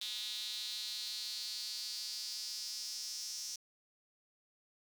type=tone with high-pass filter sweep; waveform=square; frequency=113.2 Hz; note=A2; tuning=50 cents sharp; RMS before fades=-42 dBFS; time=0.01-3.56 s; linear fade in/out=5 ms; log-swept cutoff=3700 to 5600 Hz; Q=5.5; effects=11-bit